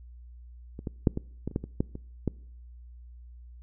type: clicks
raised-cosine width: 3 ms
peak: -26 / -19 / -7 / -17 / -18 / -30 / -14 / -24 / -12 / -25 / -13 dBFS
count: 11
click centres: 0.791 / 0.872 / 1.072 / 1.174 / 1.476 / 1.513 / 1.561 / 1.64 / 1.805 / 1.954 / 2.277 s
effects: noise-tail reverb RT60 0.7 s tail -25 dB re dry + added 60 Hz sine -45 dBFS peak until 3.62 s